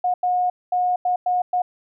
sine tone bursts at uneven times, 723 Hz, F#5, 40 cents flat, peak -17 dBFS, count 6, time 0.04-0.14 / 0.23-0.5 / 0.72-0.96 / 1.05-1.16 / 1.26-1.42 / 1.53-1.62 s, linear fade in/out 5 ms, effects none

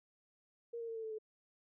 sine tone with pitch steps, 468.5 / 461.3 / 454.1 / 447.1 / 440.2 / 433.4 Hz, A#4 / A#4 / A#4 / A4 / A4 / A4, +9 / -18 / -45 / +28 / +1 / -26 cents, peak -40 dBFS, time 0.73-1.186 s, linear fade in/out 10 ms, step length 76 ms, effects none

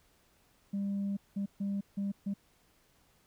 sine tone bursts at uneven times, 199.1 Hz, G3, 27 cents sharp, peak -29 dBFS, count 5, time 0.73-1.17 / 1.36-1.46 / 1.6-1.81 / 1.97-2.12 / 2.26-2.34 s, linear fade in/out 10 ms, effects tanh soft clip ceiling -29 dBFS + pink hiss -68 dBFS RMS until 3.26 s

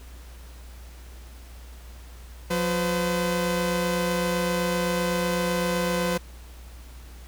sawtooth tone pair together, 178.62 / 508 Hz, F3 / B4, +39 / +49 cents, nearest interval octave + tritone, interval 1810 cents, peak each -22 dBFS, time 2.5-6.18 s, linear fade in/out 10 ms, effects added 60 Hz sine -41 dBFS peak until 7.27 s + pink hiss -51 dBFS RMS until 7.27 s

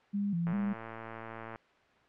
sine tone with vibrato, 185.3 Hz, F#3, 3 cents sharp, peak -29 dBFS, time 0.13-0.74 s, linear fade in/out 20 ms, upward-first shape square, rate 2.5 Hz, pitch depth 150 cents each way
click train, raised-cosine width 0.5 ms, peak -27 dBFS, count 124, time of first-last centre 0.47-1.558 s, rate 113 Hz
effects white hiss -63 dBFS RMS until 2.08 s + low-pass 2000 Hz 12 dB/octave

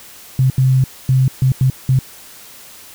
sine tone bursts at uneven times, 130.81 Hz, C3, in tune, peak -9 dBFS, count 6, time 0.39-0.5 / 0.58-0.84 / 1.09-1.28 / 1.42-1.52 / 1.61-1.7 / 1.89-1.99 s, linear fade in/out 2 ms, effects white hiss -39 dBFS RMS until 2.94 s

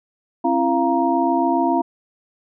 sine tone cluster, 267.8 / 335.1 / 692 / 938 Hz, C4 / E4 / F5 / A#5, +40 / +29 / -16 / +11 cents, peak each -21 dBFS, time 0.44-1.82 s, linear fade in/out 10 ms, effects none

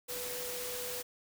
sine tone in noise, 493.9 Hz, B4, in tune, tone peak -42 dBFS, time 0.08-1.03 s, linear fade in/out 20 ms, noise white, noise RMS -40 dBFS, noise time 0.08-1.03 s, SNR -5 dB, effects none

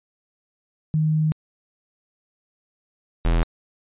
sine / square tone pair in turn, 155.56 / 41.75 Hz, D#3 / E1, 0 / +23 cents, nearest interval octave + major seventh, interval 2277 cents, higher first, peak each -17 / -17 dBFS, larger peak neither, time 0.94-1.32 / 3.25-3.43 s, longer first, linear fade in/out 0 ms, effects resampled to 8000 Hz

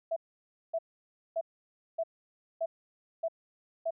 sine tone bursts, 659.3 Hz, E5, in tune, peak -28 dBFS, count 7, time 0.11-3.908 s, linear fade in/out 10 ms, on 54 ms, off 570 ms, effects none

